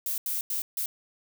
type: noise bursts at uneven times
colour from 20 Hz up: violet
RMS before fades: -30 dBFS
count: 4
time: 0.06-0.18 / 0.26-0.41 / 0.5-0.62 / 0.77-0.86 s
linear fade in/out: 2 ms
effects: none